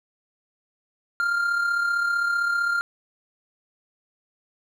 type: tone with amplitude modulation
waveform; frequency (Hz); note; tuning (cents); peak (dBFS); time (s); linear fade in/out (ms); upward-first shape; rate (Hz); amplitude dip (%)
triangle; 1396.9; F6; 0; -17; 1.2-2.81; 0; sine; 35.5; 45
effects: none